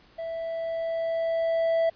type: tone with level ramp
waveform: triangle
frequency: 659.3 Hz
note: E5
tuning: in tune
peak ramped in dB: -29 to -18 dBFS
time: 0.18-1.9 s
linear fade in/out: 10 ms
effects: pink hiss -57 dBFS RMS until 1.95 s + resampled to 11025 Hz